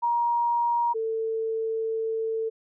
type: tone pair in turn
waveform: sine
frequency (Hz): 946 / 446.5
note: A#5 / A4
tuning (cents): +25 / +25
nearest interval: octave + minor second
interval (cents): 1300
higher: first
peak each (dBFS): -21 / -25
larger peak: first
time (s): 0.02-0.94 / 0.94-2.5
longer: second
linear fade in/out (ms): 20
effects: none